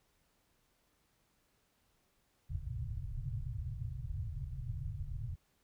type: low-pass noise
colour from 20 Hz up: white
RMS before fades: -40 dBFS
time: 2.49-5.36 s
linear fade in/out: 20 ms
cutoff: 140 Hz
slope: 96 dB/octave
effects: pink hiss -75 dBFS RMS until 5.63 s